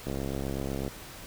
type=click train; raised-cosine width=2 ms; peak=-20 dBFS; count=56; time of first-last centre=0.07-0.879 s; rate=68 Hz; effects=pink hiss -45 dBFS RMS until 1.26 s